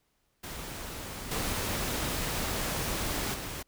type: noise with level steps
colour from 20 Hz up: pink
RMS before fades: -40 / -32 / -38 dBFS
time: 0.43-3.63 s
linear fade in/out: 10 ms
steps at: 1.31 / 3.34 s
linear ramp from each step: 5 ms
effects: pink hiss -74 dBFS RMS until 3.67 s